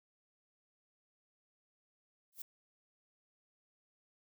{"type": "noise with exponential growth", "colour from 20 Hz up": "violet", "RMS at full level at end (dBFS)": -38, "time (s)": [2.32, 2.42], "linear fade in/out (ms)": 5, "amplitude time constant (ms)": 20, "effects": []}